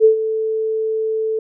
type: tone with ADSR envelope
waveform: sine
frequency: 440 Hz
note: A4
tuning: in tune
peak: -5 dBFS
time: 0-1.39 s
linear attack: 45 ms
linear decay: 110 ms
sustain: -12 dB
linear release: 3 ms
effects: none